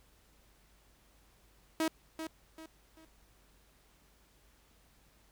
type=tone with echo; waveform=sawtooth; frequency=320 Hz; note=D#4; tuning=49 cents sharp; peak=-25 dBFS; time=1.8-1.88 s; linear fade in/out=2 ms; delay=390 ms; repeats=3; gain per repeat=-9 dB; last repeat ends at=3.05 s; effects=added 50 Hz sine -67 dBFS peak until 5.31 s + pink hiss -67 dBFS RMS until 5.31 s